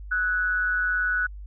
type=tone with amplitude modulation; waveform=sine; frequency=1479 Hz; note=F#6; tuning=1 cent flat; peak=-19 dBFS; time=0.11-1.27 s; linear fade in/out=10 ms; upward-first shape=sine; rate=182 Hz; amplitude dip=55%; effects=added 50 Hz sine -36 dBFS peak until 1.46 s